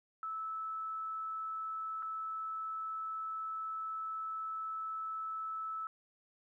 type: tone with dropouts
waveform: sine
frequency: 1308 Hz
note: E6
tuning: 14 cents flat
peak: -37 dBFS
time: 0.23-5.87 s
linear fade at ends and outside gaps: 1 ms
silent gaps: 2.024-2.028 s
effects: 13-bit